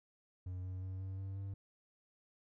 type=tone with pitch steps; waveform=triangle; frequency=91.4 / 92.68 / 93.97 / 95.28 / 96.61 / 97.96 Hz; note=F#2 / F#2 / F#2 / G2 / G2 / G2; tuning=-21 / +3 / +27 / -49 / -25 / -1 cents; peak=-38 dBFS; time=0.46-1.54 s; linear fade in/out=5 ms; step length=180 ms; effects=none